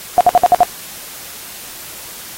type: tone bursts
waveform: sine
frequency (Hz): 715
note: F5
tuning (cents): +41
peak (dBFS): -4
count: 6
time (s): 0.18-0.632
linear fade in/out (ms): 0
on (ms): 27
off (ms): 58
effects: white hiss -32 dBFS RMS until 2.37 s + AAC 48 kbps